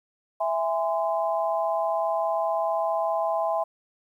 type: chord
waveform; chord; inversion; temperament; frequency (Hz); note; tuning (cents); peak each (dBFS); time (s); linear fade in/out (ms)
sine; E augmented; none; just; 659.3 / 824.1 / 1030.1; E5 / G#5 / B#5; 0 / -14 / -27; -25 / -28 / -30; 0.4-3.64; 10
effects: 10-bit